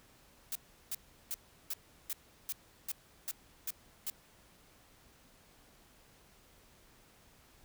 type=noise bursts; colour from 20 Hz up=blue; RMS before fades=-37 dBFS; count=10; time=0.52-4.1 s; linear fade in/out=2 ms; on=34 ms; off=360 ms; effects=pink hiss -63 dBFS RMS until 7.64 s